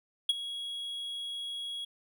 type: tone with ADSR envelope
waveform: triangle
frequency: 3322 Hz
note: G#7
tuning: in tune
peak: -19 dBFS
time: 0.29-1.85 s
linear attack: 5 ms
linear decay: 27 ms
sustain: -15 dB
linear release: 7 ms
effects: none